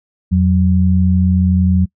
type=tone pair together; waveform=sine; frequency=85.86 / 185 Hz; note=F2 / F#3; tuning=-29 / 0 cents; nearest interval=octave + minor second; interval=1329 cents; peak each=-12 dBFS; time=0.31-1.86 s; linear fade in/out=20 ms; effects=noise-tail reverb RT60 0.1 s tail -25 dB re dry